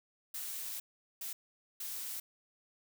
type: noise bursts at uneven times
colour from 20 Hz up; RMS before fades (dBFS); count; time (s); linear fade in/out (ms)
blue; -41; 3; 0.34-0.8 / 1.21-1.33 / 1.8-2.2; 5
effects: none